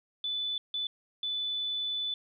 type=tone bursts at uneven times; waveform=sine; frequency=3490 Hz; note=A7; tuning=15 cents flat; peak=-30 dBFS; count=3; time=0.24-0.58 / 0.74-0.87 / 1.23-2.14 s; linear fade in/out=2 ms; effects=none